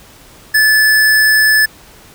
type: tone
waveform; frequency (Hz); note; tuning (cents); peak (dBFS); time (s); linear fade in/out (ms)
square; 1735; A6; -25; -8; 0.54-1.66; 10
effects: pink hiss -41 dBFS RMS until 2.14 s